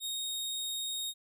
sawtooth tone, 3729 Hz, A#7, in tune, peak -31 dBFS, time 0-1.14 s, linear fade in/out 50 ms, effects none

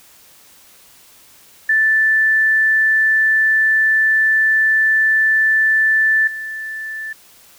sine tone with level steps, 1760 Hz, A6, in tune, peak -11 / -24 dBFS, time 1.69-7.13 s, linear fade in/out 5 ms, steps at 6.27 s, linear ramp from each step 5 ms, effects white hiss -47 dBFS RMS until 7.58 s

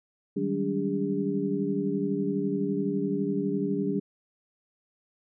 sine tone cluster, 155.6 / 192 / 203.9 / 286.5 / 404 Hz, D#3 / G3 / G#3 / D4 / G#4, 0 / -36 / -32 / -43 / -48 cents, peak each -37 / -30 / -34 / -30 / -31 dBFS, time 0.36-4 s, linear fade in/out 10 ms, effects none

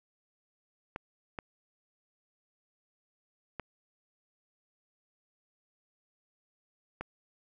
clicks, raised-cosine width 0.5 ms, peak -22 dBFS, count 4, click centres 0.961 / 1.388 / 3.597 / 7.01 s, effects none

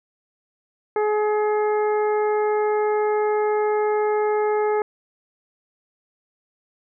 harmonic tone, 423 Hz, G#4, 32 cents sharp, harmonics 1 / 2 / 3 / 4 / 5, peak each -19 / -25 / -32 / -37 / -37 dBFS, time 0.96-4.82 s, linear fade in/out 2 ms, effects none

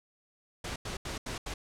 pink noise bursts at uneven times, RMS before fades -37 dBFS, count 5, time 0.64-0.76 / 0.85-0.97 / 1.05-1.18 / 1.26-1.38 / 1.46-1.54 s, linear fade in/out 5 ms, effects low-pass 8000 Hz 12 dB/octave

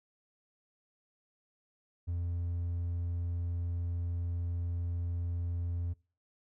triangle tone, 86.5 Hz, F2, 16 cents flat, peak -29 dBFS, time 2.07-5.94 s, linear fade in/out 20 ms, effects noise-tail reverb RT60 0.4 s tail -25 dB re dry + tanh soft clip ceiling -25 dBFS

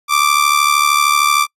sawtooth tone with amplitude modulation, 1174.7 Hz, D6, in tune, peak -4 dBFS, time 0.08-1.47 s, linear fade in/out 50 ms, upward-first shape sine, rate 73.1 Hz, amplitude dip 70%, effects noise-tail reverb RT60 0.1 s tail -26 dB re dry + resampled to 32000 Hz

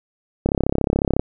click train, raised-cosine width 2 ms, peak -4 dBFS, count 26, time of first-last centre 0.46-1.195 s, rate 34 Hz, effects none

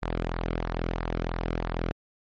sawtooth tone with flanger, 42.05 Hz, E1, 35 cents sharp, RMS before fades -30 dBFS, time 0.02-1.92 s, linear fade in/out 10 ms, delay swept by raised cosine 0.32 to 1.14 ms, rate 3 Hz, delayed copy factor -0.5, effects low-pass 3000 Hz 12 dB/octave + MP3 32 kbps

